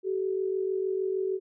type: tone pair together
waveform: sine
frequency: 380 / 426.5 Hz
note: F#4 / G#4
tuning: +46 / +46 cents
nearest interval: major second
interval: 200 cents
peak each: -27 / -33 dBFS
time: 0.03-1.4 s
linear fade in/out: 50 ms
effects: none